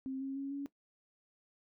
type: tone with pitch steps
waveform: sine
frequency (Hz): 265.1 / 270.2 / 275.4 / 280.7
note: C4 / C#4 / C#4 / C#4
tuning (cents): +23 / -44 / -11 / +22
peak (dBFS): -36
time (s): 0.06-0.66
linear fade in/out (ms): 0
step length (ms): 150
effects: noise-tail reverb RT60 0.1 s tail -17 dB re dry